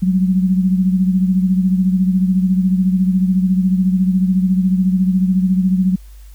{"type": "beating tone pair", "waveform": "sine", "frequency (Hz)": [185, 199], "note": ["F#3", "G3"], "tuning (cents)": [0, 26], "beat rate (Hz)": 14, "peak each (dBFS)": [-12, -20], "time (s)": [0.02, 5.96], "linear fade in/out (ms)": 10, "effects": ["added 50 Hz sine -35 dBFS peak until 6.34 s", "white hiss -52 dBFS RMS until 6.34 s"]}